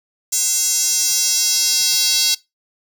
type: tone with high-pass filter sweep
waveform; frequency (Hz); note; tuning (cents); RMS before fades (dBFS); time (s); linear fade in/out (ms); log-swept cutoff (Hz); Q
square; 299.8; D4; +36; -17; 0.32-2.35; 10; 6800 to 4500; 2.8
effects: noise-tail reverb RT60 0.2 s tail -21 dB re dry